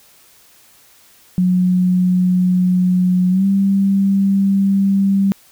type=tone with pitch glide; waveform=sine; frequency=181.9 to 196.08 Hz; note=F#3 to G3; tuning=-29 to +1 cents; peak=-11 dBFS; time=1.38-5.32 s; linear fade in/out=0 ms; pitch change=+130 cents; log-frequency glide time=3.3-3.45 s; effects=white hiss -49 dBFS RMS until 5.51 s